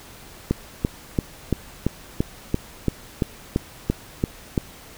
click train, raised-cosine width 3 ms, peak -6 dBFS, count 13, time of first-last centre 0.51-4.578 s, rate 2.95 Hz, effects pink hiss -44 dBFS RMS until 4.97 s

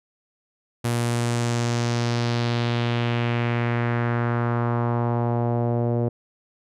sawtooth tone with low-pass filter sweep, 118.8 Hz, A#2, 33 cents sharp, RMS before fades -23 dBFS, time 0.84-6.09 s, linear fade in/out 10 ms, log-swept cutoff 11000 to 530 Hz, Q 1.9, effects none

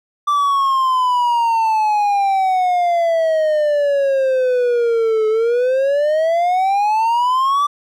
triangle exponential two-way sweep, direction down then up, 1174.7 to 430.9 to 1174.7 Hz, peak -11 dBFS, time 0.27-7.67 s, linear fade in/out 10 ms, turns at 5.28 s, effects none

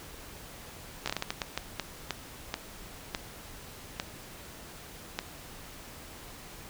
slowing click train, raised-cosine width 0.2 ms, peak -13 dBFS, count 15, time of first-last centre 1.06-5.19 s, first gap 15 ms, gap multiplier 1.4, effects pink hiss -47 dBFS RMS until 6.69 s

